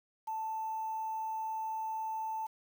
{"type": "tone with quantisation", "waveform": "sine", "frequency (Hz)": 882, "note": "A5", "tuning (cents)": 4, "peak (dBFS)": -34, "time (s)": [0.27, 2.47], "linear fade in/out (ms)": 10, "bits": 9, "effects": []}